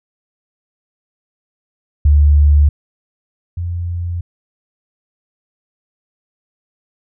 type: tone pair in turn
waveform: sine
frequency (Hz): 73.3 / 86.77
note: D2 / F2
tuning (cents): -3 / -11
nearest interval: minor third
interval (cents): 292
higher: second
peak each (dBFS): -6 / -18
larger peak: first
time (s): 2.05-2.69 / 3.57-4.21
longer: neither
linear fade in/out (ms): 5
effects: none